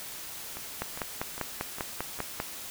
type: two click trains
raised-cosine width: 0.5 ms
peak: -24 / -15 dBFS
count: 5 / 9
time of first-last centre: 0.57-2.189 / 0.82-2.401 s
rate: 2.47 / 5.06 Hz
effects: white hiss -41 dBFS RMS until 2.7 s